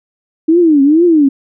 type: tone with vibrato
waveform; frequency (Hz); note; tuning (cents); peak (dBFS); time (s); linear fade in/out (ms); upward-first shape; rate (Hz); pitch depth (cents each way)
sine; 310.5; D#4; -3; -5; 0.48-1.29; 10; triangle; 2.2; 250
effects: none